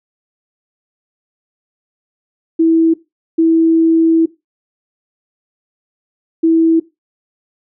sine tone bursts at uneven times, 326.7 Hz, E4, 15 cents flat, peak -7 dBFS, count 3, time 2.59-2.94 / 3.38-4.26 / 6.43-6.8 s, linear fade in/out 10 ms, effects noise-tail reverb RT60 0.2 s tail -17 dB re dry

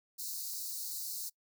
white high-pass noise, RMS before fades -40 dBFS, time 0.18-1.3 s, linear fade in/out 20 ms, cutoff 4000 Hz, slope 96 dB/octave, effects noise-tail reverb RT60 0.1 s tail -23 dB re dry

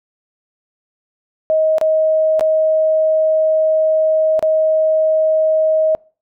sine tone with dropouts, 630 Hz, D#5, 21 cents sharp, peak -11 dBFS, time 1.5-5.95 s, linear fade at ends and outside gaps 0 ms, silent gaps 1.783-1.813 / 2.395-2.409 / 4.393-4.426 s, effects noise-tail reverb RT60 0.4 s tail -26 dB re dry

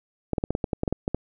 clicks, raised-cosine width 2 ms, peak -11 dBFS, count 12, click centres 0.333 / 0.382 / 0.439 / 0.506 / 0.551 / 0.642 / 0.732 / 0.834 / 0.878 / 0.926 / 1.079 / 1.146 s, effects none

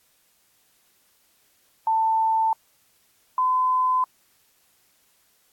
sine tone pair in turn, 890 / 1018 Hz, A5 / C6, +20 / -48 cents, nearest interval major second, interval 232 cents, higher second, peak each -18 dBFS, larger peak neither, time 1.87-2.53 / 3.38-4.04 s, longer neither, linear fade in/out 2 ms, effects white hiss -63 dBFS RMS until 5.52 s + AAC 64 kbps

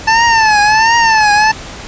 25% pulse tone with vibrato, 880 Hz, A5, in tune, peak -3 dBFS, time 0.07-1.52 s, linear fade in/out 10 ms, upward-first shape triangle, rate 1.4 Hz, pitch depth 120 cents each way, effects pink hiss -28 dBFS RMS until 1.87 s + resampled to 16000 Hz

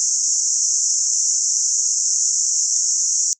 white band-pass noise, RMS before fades -19 dBFS, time 0-3.33 s, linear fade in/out 0 ms, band 5700 to 7300 Hz, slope 96 dB/octave, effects noise-tail reverb RT60 0.1 s tail -24 dB re dry

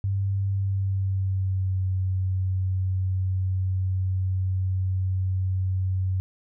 sine tone with pitch glide, 98 to 93.74 Hz, G2 to F#2, 0 to +23 cents, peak -22 dBFS, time 0.04-6.2 s, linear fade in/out 0 ms, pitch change -77 cents, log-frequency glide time 0.52-1.85 s, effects none

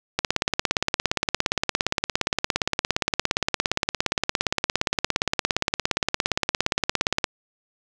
click train, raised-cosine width 0.2 ms, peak -3 dBFS, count 123, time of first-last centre 0.19-7.242 s, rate 17.3 Hz, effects none

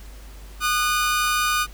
sawtooth tone pair together, 1223.5 / 1481 Hz, D#6 / F#6, -29 / +1 cents, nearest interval minor third, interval 330 cents, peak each -17 / -21 dBFS, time 0.6-1.67 s, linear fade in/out 50 ms, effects added 50 Hz sine -38 dBFS peak until 1.73 s + pink hiss -48 dBFS RMS until 1.73 s

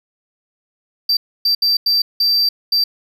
triangle tone bursts at uneven times, 4679 Hz, D8, 7 cents flat, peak -11 dBFS, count 6, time 1.09-1.17 / 1.45-1.55 / 1.62-1.77 / 1.86-2.02 / 2.2-2.49 / 2.72-2.84 s, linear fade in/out 5 ms, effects none

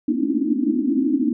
pink band-pass noise, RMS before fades -20 dBFS, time 0.08-1.33 s, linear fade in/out 2 ms, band 230 to 320 Hz, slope 96 dB/octave, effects none

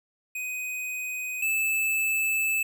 square tone pair in turn, 2500 / 2624 Hz, D#7 / E7, +8 / -9 cents, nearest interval minor second, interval 83 cents, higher second, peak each -31 / -24 dBFS, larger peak second, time 0.35-1.42 / 1.42-2.63 s, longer second, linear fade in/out 5 ms, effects none

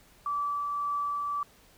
sine tone with tremolo, 1157 Hz, D6, 26 cents flat, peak -27 dBFS, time 0.26-1.43 s, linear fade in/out 2 ms, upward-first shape triangle, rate 1.8 Hz, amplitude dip 25%, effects pink hiss -59 dBFS RMS until 1.77 s

